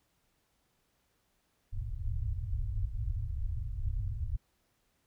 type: low-pass noise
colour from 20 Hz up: pink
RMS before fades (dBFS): -34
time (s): 1.72-4.37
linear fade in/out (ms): 20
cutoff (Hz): 120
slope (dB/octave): 96
effects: pink hiss -75 dBFS RMS until 5.06 s